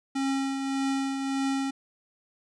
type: tone with tremolo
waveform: square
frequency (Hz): 271.3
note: C#4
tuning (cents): -37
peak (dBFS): -25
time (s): 0.15-1.71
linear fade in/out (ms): 10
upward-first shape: triangle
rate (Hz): 1.7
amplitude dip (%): 45
effects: resampled to 22050 Hz